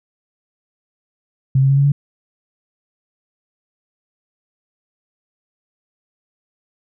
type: tone with pitch steps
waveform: sine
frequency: 133.2 / 135.45 / 137.74 / 140.06 / 142.43 Hz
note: C3 / C#3 / C#3 / C#3 / C#3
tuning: +31 / -40 / -11 / +18 / +47 cents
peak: -10 dBFS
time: 1.55-1.92 s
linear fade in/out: 5 ms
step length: 74 ms
effects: none